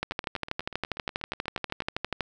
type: two click trains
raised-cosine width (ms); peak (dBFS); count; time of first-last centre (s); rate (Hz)
0.3; -23 / -12; 15 / 28; 0.12-1.821 / 0.03-2.207; 8.23 / 12.4
effects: none